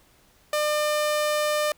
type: tone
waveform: sawtooth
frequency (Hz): 600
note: D5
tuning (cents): +37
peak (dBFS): -18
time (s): 0.53-1.72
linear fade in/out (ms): 2
effects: pink hiss -59 dBFS RMS until 1.77 s